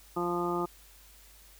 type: harmonic tone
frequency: 174.61 Hz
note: F3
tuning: in tune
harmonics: 1 / 2 / 3 / 4 / 5 / 6 / 7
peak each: -37 / -31 / -42 / -39 / -37 / -42 / -35 dBFS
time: 0.16-0.66 s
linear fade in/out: 10 ms
effects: added 50 Hz sine -57 dBFS peak until 1.59 s + white hiss -57 dBFS RMS until 1.59 s

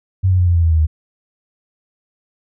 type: tone with pitch steps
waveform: sine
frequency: 94.4 / 91.82 / 89.31 / 86.87 / 84.49 / 82.18 / 79.93 / 77.75 Hz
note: F#2 / F#2 / F2 / F2 / E2 / E2 / D#2 / D#2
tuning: +35 / -13 / +39 / -9 / +43 / -5 / +47 / -1 cents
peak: -10 dBFS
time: 0.23-0.87 s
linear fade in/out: 20 ms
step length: 80 ms
effects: none

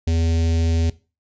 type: tone with notch filter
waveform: square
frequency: 82.41 Hz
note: E2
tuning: in tune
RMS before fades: -19 dBFS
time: 0.07-0.9 s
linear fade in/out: 5 ms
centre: 1200 Hz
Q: 0.51
effects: noise-tail reverb RT60 0.3 s tail -18 dB re dry + resampled to 16000 Hz

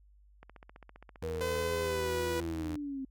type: click train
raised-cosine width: 0.5 ms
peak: -35 dBFS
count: 19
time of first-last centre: 0.43-1.622 s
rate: 15.1 Hz
type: tone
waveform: sawtooth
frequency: 82.41 Hz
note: E2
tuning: in tune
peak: -34 dBFS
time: 1.22-2.76 s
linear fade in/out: 5 ms
type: linear sweep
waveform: sine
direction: down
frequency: 480 to 262.6 Hz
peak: -35 dBFS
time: 1.23-3.05 s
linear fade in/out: 5 ms
type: tone with pitch glide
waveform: sawtooth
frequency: 508 to 489.3 Hz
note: B4 to B4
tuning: +49 to -16 cents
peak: -29 dBFS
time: 1.41-2.4 s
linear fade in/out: 0 ms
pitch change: -65 cents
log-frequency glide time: 1.82-2.12 s
effects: added 50 Hz sine -58 dBFS peak until 3.1 s

